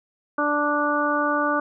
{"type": "harmonic tone", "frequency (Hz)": 293.7, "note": "D4", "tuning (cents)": 0, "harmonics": [1, 2, 3, 4, 5], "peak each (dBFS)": [-26, -26, -29, -24, -26], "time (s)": [0.38, 1.6], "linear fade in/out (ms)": 5, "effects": []}